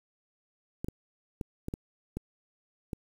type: clicks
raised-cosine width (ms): 3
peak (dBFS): -21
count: 7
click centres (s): 0.845 / 0.885 / 1.412 / 1.684 / 1.739 / 2.17 / 2.932
effects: 8-bit